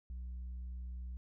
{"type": "tone", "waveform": "sine", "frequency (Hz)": 61.7, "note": "B1", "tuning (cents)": -1, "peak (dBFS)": -38, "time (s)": [0.1, 1.17], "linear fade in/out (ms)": 0, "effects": ["tanh soft clip ceiling -40 dBFS"]}